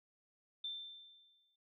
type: tone with exponential decay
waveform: sine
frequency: 3560 Hz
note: A7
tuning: 20 cents sharp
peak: -38 dBFS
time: 0.64-1.56 s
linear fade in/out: 5 ms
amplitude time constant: 200 ms
effects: noise-tail reverb RT60 0.1 s tail -26 dB re dry